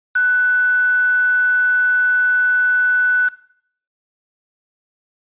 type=tone with quantisation; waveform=sine; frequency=1490 Hz; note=F#6; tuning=12 cents sharp; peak=-12 dBFS; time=0.15-3.29 s; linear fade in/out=10 ms; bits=4; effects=noise-tail reverb RT60 0.6 s tail -18 dB re dry + resampled to 8000 Hz